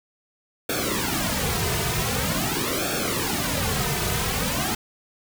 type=noise with flanger; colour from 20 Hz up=pink; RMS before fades=-25 dBFS; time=0.69-4.75 s; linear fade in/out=5 ms; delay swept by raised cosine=1 to 3.7 ms; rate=0.45 Hz; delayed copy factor=-0.95; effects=none